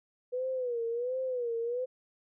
sine tone with vibrato, 489.8 Hz, B4, 14 cents flat, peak -30 dBFS, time 0.32-1.86 s, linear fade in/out 20 ms, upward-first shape sine, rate 1.4 Hz, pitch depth 110 cents each way, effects none

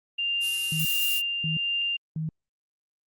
sine tone with tremolo, 2794 Hz, F7, in tune, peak -24 dBFS, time 0.18-1.97 s, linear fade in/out 10 ms, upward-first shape sine, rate 1.4 Hz, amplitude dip 30%
violet noise, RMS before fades -28 dBFS, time 0.4-1.22 s, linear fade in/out 50 ms
sine tone bursts, 158 Hz, D#3, 27 cents sharp, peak -27 dBFS, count 3, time 0.72-2.29 s, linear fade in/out 2 ms, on 130 ms, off 590 ms
effects Opus 32 kbps

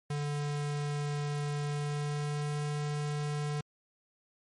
square tone with pitch glide, 146.1 to 147.63 Hz, D3 to D3, -9 to +9 cents, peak -32 dBFS, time 0.1-3.61 s, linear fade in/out 5 ms, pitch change +18 cents, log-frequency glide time 1.65-2.63 s, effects MP3 48 kbps

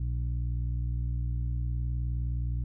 harmonic tone, 59.5 Hz, A#1, 36 cents sharp, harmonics 1 / 2 / 3 / 5, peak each -29 / -33 / -47 / -52 dBFS, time 0-2.64 s, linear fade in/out 5 ms, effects none

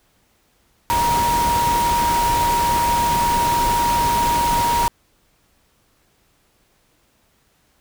sine tone in noise, 946 Hz, A#5, 25 cents sharp, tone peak -16 dBFS, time 0.9-4.88 s, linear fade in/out 0 ms, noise pink, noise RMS -24 dBFS, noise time 0.9-4.88 s, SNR +5 dB, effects pink hiss -61 dBFS RMS until 7.8 s

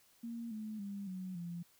sine tone with pitch steps, 232.6 / 215.8 / 200.2 / 185.68 / 172.25 Hz, A#3 / A3 / G3 / F#3 / F3, -4 / -33 / +37 / +6 / -24 cents, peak -40 dBFS, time 0.23-1.63 s, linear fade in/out 10 ms, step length 280 ms, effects white hiss -68 dBFS RMS until 1.79 s

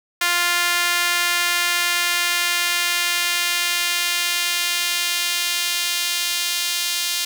sawtooth tone with high-pass filter sweep, 349.2 Hz, F4, in tune, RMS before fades -21 dBFS, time 0.21-7.25 s, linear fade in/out 5 ms, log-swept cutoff 1600 to 3500 Hz, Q 1.1, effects none

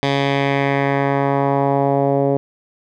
10% pulse tone with low-pass filter sweep, 139.2 Hz, C#3, 8 cents sharp, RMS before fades -17 dBFS, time 0.03-2.37 s, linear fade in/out 0 ms, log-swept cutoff 3800 to 520 Hz, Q 1.7, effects none

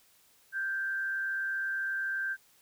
sine tone with frequency modulation, 1568 Hz, G6, in tune, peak -30 dBFS, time 0.52-2.37 s, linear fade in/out 50 ms, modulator 129 Hz, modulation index 0.33, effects white hiss -64 dBFS RMS until 2.61 s

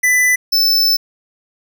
square tone pair in turn, 1995 / 5280 Hz, B6 / E8, +17 / +2 cents, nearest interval octave + perfect fourth, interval 1685 cents, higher second, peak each -11 dBFS, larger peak neither, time 0.03-0.36 / 0.52-0.97 s, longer second, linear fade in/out 10 ms, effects none

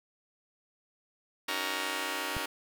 5% pulse chord, D# minor seventh, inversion third, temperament just, 280 / 311.1 / 373.4 / 466.7 Hz, C#4 / D#4 / F#4 / A#4, +18 / 0 / +16 / +2 cents, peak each -27 dBFS, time 1.48-2.46 s, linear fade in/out 5 ms
click, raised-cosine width 5 ms, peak -25 dBFS, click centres 2.367 s
effects none

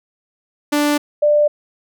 sawtooth / sine tone pair in turn, 293.7 / 592.9 Hz, D4 / D5, 0 / +16 cents, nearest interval octave, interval 1216 cents, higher second, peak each -10 dBFS, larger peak neither, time 0.72-0.98 / 1.22-1.48 s, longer neither, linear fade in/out 10 ms, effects none

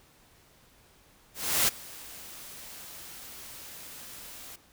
white noise with ADSR envelope, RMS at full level -23 dBFS, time 1.34-4.56 s, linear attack 340 ms, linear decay 15 ms, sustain -22 dB, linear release 6 ms, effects pink hiss -60 dBFS RMS until 4.72 s

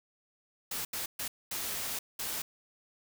white noise bursts at uneven times, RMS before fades -36 dBFS, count 5, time 0.71-0.85 / 0.93-1.06 / 1.19-1.28 / 1.51-1.99 / 2.19-2.42 s, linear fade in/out 5 ms, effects none

